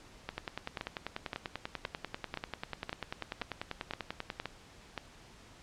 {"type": "two click trains", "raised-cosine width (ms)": 0.3, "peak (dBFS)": [-20, -20], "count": [42, 10], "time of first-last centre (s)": [[0.38, 4.4], [0.29, 4.978]], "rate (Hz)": [10.2, 1.92], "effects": ["pink hiss -56 dBFS RMS until 5.62 s", "low-pass 7000 Hz 12 dB/octave"]}